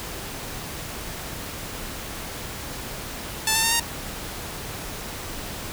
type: tone with pitch steps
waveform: 5% pulse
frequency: 880 / 895.9 / 912.1 / 928.6 Hz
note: A5 / A5 / A#5 / A#5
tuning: 0 / +31 / -38 / -7 cents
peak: -7 dBFS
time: 3.47-3.798 s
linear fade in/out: 2 ms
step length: 82 ms
effects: pink hiss -34 dBFS RMS until 5.72 s